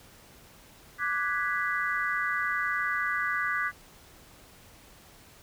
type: chord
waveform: sine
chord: G# half-diminished seventh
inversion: second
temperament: equal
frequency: 1174.7 / 1480 / 1661.2 / 1975.5 Hz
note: D6 / F#6 / G#6 / B6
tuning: 0 / 0 / 0 / 0 cents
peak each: -32 dBFS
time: 0.98-3.72 s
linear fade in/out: 50 ms
effects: pink hiss -54 dBFS RMS until 5.42 s